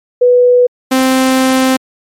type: tone pair in turn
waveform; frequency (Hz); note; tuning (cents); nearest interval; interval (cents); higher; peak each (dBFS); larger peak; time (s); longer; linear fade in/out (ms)
sine / sawtooth; 492.9 / 261.1; B4 / C4; -3 / -3; major seventh; 1100; first; -4; neither; 0.21-0.67 / 0.91-1.77; second; 10
effects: MP3 64 kbps